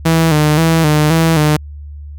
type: tone with vibrato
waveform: sawtooth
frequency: 157.2 Hz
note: D#3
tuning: 18 cents sharp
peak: -5 dBFS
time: 0.05-1.57 s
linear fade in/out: 10 ms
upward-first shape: square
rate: 1.9 Hz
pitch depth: 66 cents each way
effects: added 73 Hz sine -27 dBFS peak until 2.18 s